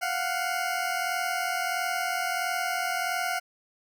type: tone pair together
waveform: 20% pulse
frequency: 698.5 / 740 Hz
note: F5 / F#5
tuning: 0 / 0 cents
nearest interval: minor second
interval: 100 cents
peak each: -25 dBFS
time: 0.01-3.4 s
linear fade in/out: 20 ms
effects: none